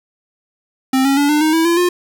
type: tone with pitch steps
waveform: square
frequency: 263.1 / 274.6 / 286.6 / 299.1 / 312.2 / 325.8 / 340 / 354.9 Hz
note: C4 / C#4 / D4 / D4 / D#4 / E4 / F4 / F4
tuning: +10 / -16 / -42 / +32 / +6 / -20 / -46 / +28 cents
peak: -12 dBFS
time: 0.93-1.89 s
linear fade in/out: 5 ms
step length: 120 ms
effects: 8-bit